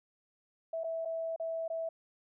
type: tone with dropouts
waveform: sine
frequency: 655 Hz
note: E5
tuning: 11 cents flat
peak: -33 dBFS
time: 0.73-1.89 s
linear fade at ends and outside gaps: 5 ms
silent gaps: 0.836-0.842 / 1.05-1.055 / 1.362-1.398 / 1.68-1.7 s
effects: none